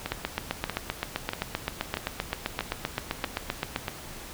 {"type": "two click trains", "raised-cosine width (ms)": 0.3, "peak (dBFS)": [-11, -13], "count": [29, 7], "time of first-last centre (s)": [[0.12, 3.761], [0.06, 3.882]], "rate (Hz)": [7.69, 1.57], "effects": ["pink hiss -42 dBFS RMS until 4.33 s"]}